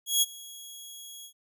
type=tone with ADSR envelope; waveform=15% pulse; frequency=3322 Hz; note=G#7; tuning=in tune; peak=-12 dBFS; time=0.06-1.33 s; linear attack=160 ms; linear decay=29 ms; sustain=-23 dB; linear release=84 ms; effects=none